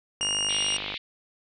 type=click train; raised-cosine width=0.5 ms; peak=-20 dBFS; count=38; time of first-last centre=0.21-0.941 s; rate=50.6 Hz
type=tone; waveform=sawtooth; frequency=2839 Hz; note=F7; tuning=28 cents sharp; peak=-21 dBFS; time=0.21-0.77 s; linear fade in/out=2 ms
type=band-pass noise; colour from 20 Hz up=white; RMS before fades=-35 dBFS; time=0.49-0.98 s; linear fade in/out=5 ms; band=2200 to 3800 Hz; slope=48 dB/octave
effects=resampled to 22050 Hz